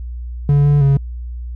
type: tone with pitch steps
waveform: triangle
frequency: 143.4 / 145 / 138.6 Hz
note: D3 / D3 / C#3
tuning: -41 / -22 / 0 cents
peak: -7 dBFS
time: 0.49-0.97 s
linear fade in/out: 2 ms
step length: 160 ms
effects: added 60 Hz sine -24 dBFS peak until 1.55 s